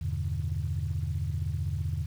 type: chord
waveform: sine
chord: E minor seventh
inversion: none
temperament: equal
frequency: 82.41 / 98 / 123.47 / 146.83 Hz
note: E2 / G2 / B2 / D3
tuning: 0 / 0 / 0 / 0 cents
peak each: -31 / -33 / -36 / -34 dBFS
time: 0.01-2.06 s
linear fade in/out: 10 ms
effects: tanh soft clip ceiling -20 dBFS + 9-bit